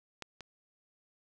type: clicks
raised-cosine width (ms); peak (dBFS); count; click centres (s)
0.2; -23 / -28; 2; 0.223 / 0.407
effects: none